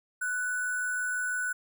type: tone with sample-and-hold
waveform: sine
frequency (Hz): 1487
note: F#6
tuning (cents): +8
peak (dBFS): -28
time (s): 0.21-1.53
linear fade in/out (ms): 10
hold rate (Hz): 8820
effects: none